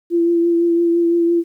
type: tone with vibrato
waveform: sine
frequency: 340 Hz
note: F4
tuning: 46 cents flat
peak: -12 dBFS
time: 0.1-1.44 s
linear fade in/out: 50 ms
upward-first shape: triangle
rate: 5.9 Hz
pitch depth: 23 cents each way
effects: 9-bit

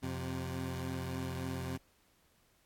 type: tone pair together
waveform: 20% pulse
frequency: 87.9 / 130.11 Hz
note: F2 / C3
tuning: +12 / -9 cents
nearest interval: perfect fifth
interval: 679 cents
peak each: -35 / -34 dBFS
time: 0.02-1.78 s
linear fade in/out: 20 ms
effects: pink hiss -70 dBFS RMS until 2.65 s + AAC 64 kbps

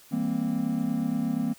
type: chord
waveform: triangle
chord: C dominant seventh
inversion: first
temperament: equal with one note detuned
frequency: 164.81 / 200.6 / 233.1 / 261.6 Hz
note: E3 / G3 / Bb3 / C4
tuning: 0 / +40 / 0 / 0 cents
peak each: -31 / -31 / -26 / -28 dBFS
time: 0.11-1.54 s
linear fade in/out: 20 ms
effects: white hiss -54 dBFS RMS until 1.58 s

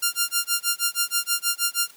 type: tone with tremolo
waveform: 5% pulse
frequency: 1396.9 Hz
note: F6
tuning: in tune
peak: -7 dBFS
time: 0.02-1.91 s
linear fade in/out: 10 ms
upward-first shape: sine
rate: 6.3 Hz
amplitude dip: 100%
effects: white hiss -52 dBFS RMS until 1.96 s + high-pass 150 Hz 12 dB/octave

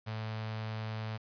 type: tone with notch filter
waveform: sawtooth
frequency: 110 Hz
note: A2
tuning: in tune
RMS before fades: -38 dBFS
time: 0.06-1.18 s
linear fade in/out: 20 ms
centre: 310 Hz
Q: 0.93
effects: resampled to 11025 Hz + 10-bit

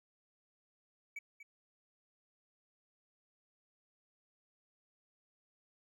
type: tone with echo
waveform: triangle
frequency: 2280 Hz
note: C#7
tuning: 48 cents sharp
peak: -39 dBFS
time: 1.16-1.19 s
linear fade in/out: 5 ms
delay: 240 ms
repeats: 1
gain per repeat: -10 dB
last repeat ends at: 1.43 s
effects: none

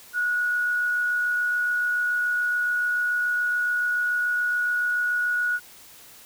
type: tone with amplitude modulation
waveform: sine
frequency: 1459 Hz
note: F#6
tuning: 25 cents flat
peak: -20 dBFS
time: 0.13-5.6 s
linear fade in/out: 50 ms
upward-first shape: sine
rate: 67 Hz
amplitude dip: 25%
effects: white hiss -48 dBFS RMS until 6.25 s

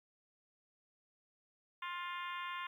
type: harmonic tone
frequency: 351.7 Hz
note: F4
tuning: 12 cents sharp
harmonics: 3 / 4 / 5 / 6 / 7 / 8 / 9 / 10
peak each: -42 / -49 / -49 / -49 / -53 / -52 / -56 / -56 dBFS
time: 1.82-2.67 s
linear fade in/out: 5 ms
effects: 12-bit

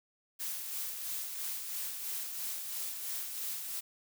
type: noise with tremolo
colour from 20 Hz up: blue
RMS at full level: -37 dBFS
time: 0.39-3.81 s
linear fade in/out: 20 ms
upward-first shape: sine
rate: 3 Hz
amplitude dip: 40%
effects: none

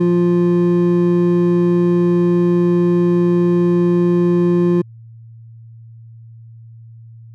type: tone pair together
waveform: triangle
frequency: 174.61 / 349.9 Hz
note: F3 / F4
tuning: 0 / +3 cents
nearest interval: octave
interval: 1203 cents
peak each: -12 dBFS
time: 0-4.82 s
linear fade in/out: 10 ms
effects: added 114 Hz sine -36 dBFS peak until 7.34 s

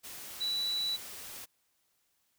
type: tone in noise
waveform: sine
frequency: 3945 Hz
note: B7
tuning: 3 cents flat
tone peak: -30 dBFS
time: 0.4-0.97 s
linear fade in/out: 20 ms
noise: white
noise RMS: -45 dBFS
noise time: 0.03-1.46 s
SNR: +12 dB
effects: white hiss -75 dBFS RMS until 2.38 s

